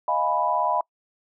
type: chord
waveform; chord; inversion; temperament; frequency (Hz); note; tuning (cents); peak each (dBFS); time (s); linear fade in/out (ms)
sine; F half-diminished seventh; third; equal; 622.3 / 698.5 / 830.6 / 987.8; Eb5 / F5 / Ab5 / Cb6; 0 / 0 / 0 / 0; -28 / -27 / -28 / -23; 0.08-0.81; 2
effects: noise-tail reverb RT60 0.1 s tail -26 dB re dry